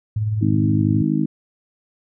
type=tone with tremolo; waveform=sine; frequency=107.1 Hz; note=A2; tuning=46 cents flat; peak=-16 dBFS; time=0.16-1.02 s; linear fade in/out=5 ms; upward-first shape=triangle; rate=19 Hz; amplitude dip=50%
type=harmonic tone; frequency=52.2 Hz; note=G#1; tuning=10 cents sharp; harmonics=3 / 4 / 5 / 6; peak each=-22 / -22 / -22 / -22 dBFS; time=0.41-1.26 s; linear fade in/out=10 ms
effects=none